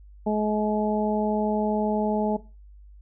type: harmonic tone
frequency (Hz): 212.4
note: G#3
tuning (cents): +39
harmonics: 1 / 2 / 3 / 4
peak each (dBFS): -24 / -27 / -29 / -30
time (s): 0.26-2.37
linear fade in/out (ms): 10
effects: noise-tail reverb RT60 0.3 s tail -17 dB re dry + added 50 Hz sine -45 dBFS peak until 3.01 s